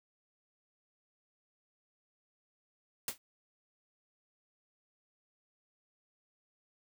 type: noise with exponential decay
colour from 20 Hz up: white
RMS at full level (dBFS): -31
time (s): 3.08-3.18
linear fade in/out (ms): 2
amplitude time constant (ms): 21
effects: none